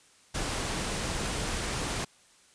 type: noise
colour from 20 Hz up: pink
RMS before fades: -32 dBFS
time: 0.34-2.05 s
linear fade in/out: 10 ms
effects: white hiss -60 dBFS RMS until 2.54 s + resampled to 22050 Hz